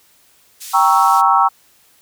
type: band-pass noise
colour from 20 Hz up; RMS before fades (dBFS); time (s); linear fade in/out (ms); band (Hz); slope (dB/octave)
pink; -32; 0.6-1.22; 20; 4700 to 16000; 12
type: chord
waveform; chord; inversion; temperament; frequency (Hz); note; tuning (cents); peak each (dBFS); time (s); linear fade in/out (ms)
sine; G diminished seventh; none; equal with one note detuned; 784 / 935 / 1108.7 / 1318.5; G5 / Bb5 / Db6 / Fb6; 0 / +5 / 0 / 0; -15; 0.73-1.49; 20
effects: white hiss -53 dBFS RMS until 2.01 s